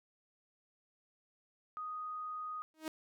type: tone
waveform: sine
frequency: 1244.5 Hz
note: D#6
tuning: in tune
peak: -39 dBFS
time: 1.77-2.62 s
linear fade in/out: 0 ms
type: tone with exponential growth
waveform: sawtooth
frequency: 314.7 Hz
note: D#4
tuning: 20 cents sharp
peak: -31 dBFS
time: 2.74-2.88 s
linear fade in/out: 1 ms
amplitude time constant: 29 ms
effects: none